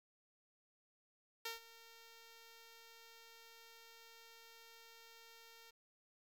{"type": "tone with ADSR envelope", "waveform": "5% pulse", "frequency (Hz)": 458.2, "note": "A#4", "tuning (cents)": -30, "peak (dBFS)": -29, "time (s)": [1.45, 5.71], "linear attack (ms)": 6, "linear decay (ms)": 140, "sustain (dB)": -18, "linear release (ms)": 11, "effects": ["11-bit"]}